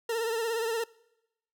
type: tone with vibrato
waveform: 40% pulse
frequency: 455.5 Hz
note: A#4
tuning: 40 cents flat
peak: -27 dBFS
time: 0.09-0.84 s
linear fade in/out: 5 ms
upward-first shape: triangle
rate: 17 Hz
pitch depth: 68 cents each way
effects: noise-tail reverb RT60 0.9 s tail -23 dB re dry